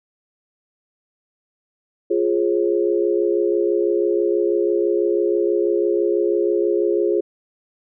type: chord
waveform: sine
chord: Db major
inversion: first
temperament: equal with one note detuned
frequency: 349.2 / 415.3 / 540.5 Hz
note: F4 / Ab4 / Db5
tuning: 0 / 0 / -44 cents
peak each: -19 / -19 / -25 dBFS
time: 2.1-7.21 s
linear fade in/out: 10 ms
effects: none